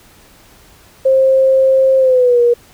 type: tone with pitch glide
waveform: sine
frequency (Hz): 530 to 477.7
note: C5 to A#4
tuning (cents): +22 to +42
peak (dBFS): -7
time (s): 1.05-2.54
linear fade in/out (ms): 10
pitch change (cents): -180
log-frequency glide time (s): 1.98-2.41
effects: pink hiss -45 dBFS RMS until 2.73 s